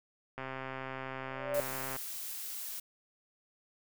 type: click train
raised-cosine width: 0.5 ms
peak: -25 dBFS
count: 210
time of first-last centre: 0.38-1.963 s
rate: 132 Hz
type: tone with exponential growth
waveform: sine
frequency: 579 Hz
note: D5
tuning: 25 cents flat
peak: -25 dBFS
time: 1.2-1.6 s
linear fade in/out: 0 ms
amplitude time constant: 85 ms
type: noise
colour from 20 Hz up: blue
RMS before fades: -41 dBFS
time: 1.54-2.8 s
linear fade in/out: 5 ms
effects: none